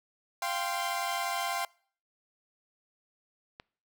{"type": "chord", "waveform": "sawtooth", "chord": "F suspended second", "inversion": "none", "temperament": "equal with one note detuned", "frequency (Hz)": [692, 784, 1046.5], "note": ["F5", "G5", "C6"], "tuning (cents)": [-16, 0, 0], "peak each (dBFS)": -31, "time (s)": [0.42, 1.65], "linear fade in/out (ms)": 2}
{"type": "click", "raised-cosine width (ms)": 0.3, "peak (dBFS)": -27, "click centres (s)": 3.599}
{"effects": ["noise-tail reverb RT60 0.5 s tail -25 dB re dry"]}